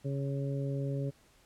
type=harmonic tone; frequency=138.59 Hz; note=C#3; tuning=in tune; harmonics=1 / 2 / 3 / 4; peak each=-32 / -40 / -41 / -42 dBFS; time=0.04-1.11 s; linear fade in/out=20 ms; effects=pink hiss -64 dBFS RMS until 1.45 s + low-pass 12000 Hz 12 dB/octave